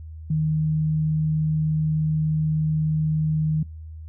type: tone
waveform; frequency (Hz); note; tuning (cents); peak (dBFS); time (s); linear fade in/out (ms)
sine; 155.56; D#3; 0; -19; 0.3-3.63; 5
effects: noise-tail reverb RT60 0.3 s tail -26 dB re dry + added 79 Hz sine -35 dBFS peak until 4.08 s